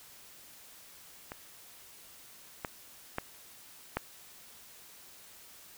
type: clicks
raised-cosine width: 0.5 ms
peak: -25 / -19 / -17 / -15 dBFS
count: 4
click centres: 1.319 / 2.648 / 3.184 / 3.97 s
effects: white hiss -54 dBFS RMS until 5.77 s